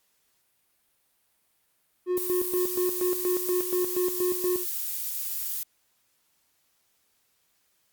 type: tone with tremolo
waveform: triangle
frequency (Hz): 361.4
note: F#4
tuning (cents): -41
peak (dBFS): -21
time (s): 2.06-4.66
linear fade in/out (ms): 50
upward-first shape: square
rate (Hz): 4.2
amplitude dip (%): 70
type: noise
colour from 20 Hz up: violet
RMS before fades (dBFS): -31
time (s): 2.17-5.63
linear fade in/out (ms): 2
effects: white hiss -70 dBFS RMS until 7.92 s + Opus 48 kbps